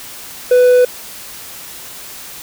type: tone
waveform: triangle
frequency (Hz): 497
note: B4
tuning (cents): +11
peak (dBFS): -4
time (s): 0.51-0.85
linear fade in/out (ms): 5
effects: white hiss -32 dBFS RMS until 2.42 s